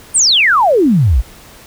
sine exponential sweep, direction down, 9397 to 50 Hz, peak -7 dBFS, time 0.14-1.22 s, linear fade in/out 20 ms, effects pink hiss -39 dBFS RMS until 1.66 s

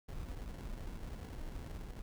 brown noise with sample-and-hold, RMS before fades -44 dBFS, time 0.08-2.02 s, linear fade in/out 10 ms, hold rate 1225 Hz, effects none

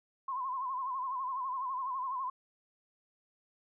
sine tone with vibrato, 1040 Hz, C6, 11 cents flat, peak -33 dBFS, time 0.28-2.3 s, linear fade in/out 5 ms, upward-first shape sine, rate 12 Hz, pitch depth 87 cents each way, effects none

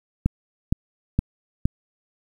click train, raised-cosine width 5 ms, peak -6 dBFS, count 4, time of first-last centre 0.26-1.655 s, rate 2.15 Hz, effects 8-bit

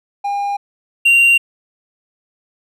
triangle tone pair in turn, 807 / 2765 Hz, G#5 / F7, -50 / -18 cents, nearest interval octave + major sixth, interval 2132 cents, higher second, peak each -15 / -6 dBFS, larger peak second, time 0.24-0.57 / 1.05-1.38 s, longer neither, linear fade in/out 10 ms, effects none

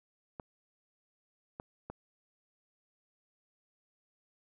clicks, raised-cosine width 1 ms, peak -27 dBFS, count 3, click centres 0.398 / 1.599 / 1.9 s, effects none

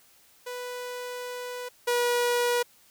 sawtooth tone pair in turn, 493.9 / 483.7 Hz, B4 / B4, 0 / -36 cents, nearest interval unison, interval 36 cents, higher first, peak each -30 / -19 dBFS, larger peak second, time 0.46-1.69 / 1.87-2.63 s, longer first, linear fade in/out 10 ms, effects white hiss -59 dBFS RMS until 2.9 s

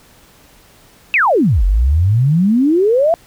sine exponential two-way sweep, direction down then up, 2725 to 43.73 to 696 Hz, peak -9 dBFS, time 1.14-3.14 s, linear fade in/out 0 ms, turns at 1.64 s, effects pink hiss -47 dBFS RMS until 3.26 s

